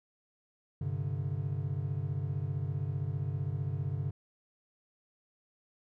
triangle chord, G suspended fourth, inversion none, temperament equal with one note detuned, 98 / 131.49 / 146.83 Hz, G2 / C3 / D3, 0 / +9 / 0 cents, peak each -34 dBFS, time 0.81-4.11 s, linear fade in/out 5 ms, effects none

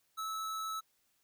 square tone, 1304 Hz, E6, 19 cents flat, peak -37 dBFS, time 0.17-0.81 s, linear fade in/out 20 ms, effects white hiss -75 dBFS RMS until 1.23 s

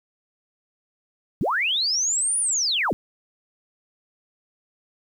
sine linear two-way sweep, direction up then down, 103.83 to 9800 to 103.83 Hz, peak -20 dBFS, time 1.41-2.93 s, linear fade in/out 0 ms, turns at 2.39 s, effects 9-bit

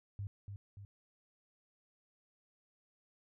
sine tone with echo, 100.1 Hz, G2, 37 cents sharp, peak -38 dBFS, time 0.19-0.27 s, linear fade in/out 0 ms, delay 290 ms, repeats 2, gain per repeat -5 dB, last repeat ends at 0.85 s, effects none

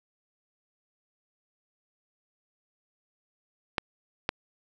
clicks, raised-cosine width 0.3 ms, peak -9 / -9 dBFS, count 2, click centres 3.782 / 4.291 s, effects none

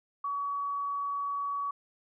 sine tone, 1132 Hz, C#6, 36 cents sharp, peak -30 dBFS, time 0.24-1.71 s, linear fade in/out 5 ms, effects none

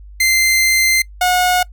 sawtooth tone pair in turn, 2081 / 725.4 Hz, C7 / F#5, -10 / -34 cents, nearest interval octave + tritone, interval 1824 cents, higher first, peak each -8 dBFS, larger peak neither, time 0.2-1.02 / 1.21-1.63 s, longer first, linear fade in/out 5 ms, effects noise-tail reverb RT60 0.1 s tail -23 dB re dry + added 50 Hz sine -34 dBFS peak until 1.72 s

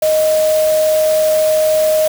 sine tone in noise, 622.3 Hz, D#5, in tune, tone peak -10 dBFS, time 0.02-2.08 s, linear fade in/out 5 ms, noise white, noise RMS -25 dBFS, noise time 0.02-2.08 s, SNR +12 dB, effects none

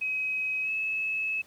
sine tone with pitch glide, 2538 to 2590 Hz, D#7 to E7, +34 to -31 cents, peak -27 dBFS, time 0.01-1.42 s, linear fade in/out 10 ms, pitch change +35 cents, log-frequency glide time 0.63-0.7 s, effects pink hiss -58 dBFS RMS until 1.46 s + high-pass 100 Hz 12 dB/octave

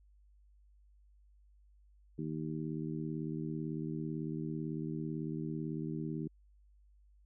harmonic tone, 78 Hz, D#2, 5 cents sharp, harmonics 2 / 3 / 4 / 5, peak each -39 / -42 / -41 / -46 dBFS, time 2.18-6.28 s, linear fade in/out 10 ms, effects added 50 Hz sine -61 dBFS peak until 7.25 s

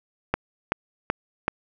click train, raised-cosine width 0.5 ms, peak -6 dBFS, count 4, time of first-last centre 0.34-1.481 s, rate 2.63 Hz, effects none

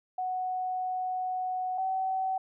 sine tone pair in turn, 740 / 759 Hz, F#5 / F#5, 0 / +44 cents, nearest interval unison, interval 44 cents, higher second, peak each -29 / -27 dBFS, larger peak second, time 0.18-1.78 / 1.78-2.38 s, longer first, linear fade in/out 5 ms, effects none

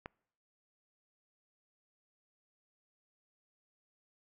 click, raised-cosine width 0.5 ms, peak -26 dBFS, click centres 0.059 s, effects noise-tail reverb RT60 0.7 s tail -26 dB re dry

